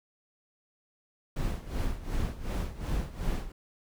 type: noise with tremolo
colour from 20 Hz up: brown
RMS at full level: -29 dBFS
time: 1.36-3.52 s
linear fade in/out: 5 ms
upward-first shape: sine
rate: 2.7 Hz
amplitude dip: 80%
effects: none